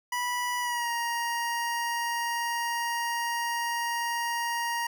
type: tone with pitch glide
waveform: 25% pulse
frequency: 980 to 940.6 Hz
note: B5 to A#5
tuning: -14 to +15 cents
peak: -24 dBFS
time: 0.12-4.87 s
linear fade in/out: 5 ms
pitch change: -71 cents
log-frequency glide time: 0.6-0.9 s
effects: none